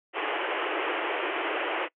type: band-pass noise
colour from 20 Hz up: pink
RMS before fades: -30 dBFS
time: 0.13-1.89 s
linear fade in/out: 50 ms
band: 310 to 3100 Hz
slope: 96 dB/octave
effects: noise-tail reverb RT60 0.1 s tail -24 dB re dry